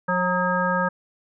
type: harmonic tone with a mistuned harmonic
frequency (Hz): 180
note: F#3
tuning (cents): -47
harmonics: 1 / 3 / 5 / 7 / 9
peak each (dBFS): -26 / -26 / -26 / -26 / -26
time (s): 0.08-0.89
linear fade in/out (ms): 10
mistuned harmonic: 5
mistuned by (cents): +51
effects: none